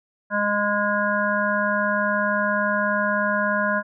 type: harmonic tone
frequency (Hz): 205.9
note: G#3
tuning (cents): -15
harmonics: 1 / 3 / 5 / 7 / 8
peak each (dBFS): -27 / -25 / -26 / -25 / -26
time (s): 0.3-3.83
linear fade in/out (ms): 50
effects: none